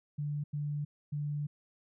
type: tone bursts at uneven times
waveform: sine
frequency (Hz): 146.83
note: D3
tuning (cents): 0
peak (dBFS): -32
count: 3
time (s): 0.18-0.44 / 0.53-0.85 / 1.12-1.47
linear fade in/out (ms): 10
effects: none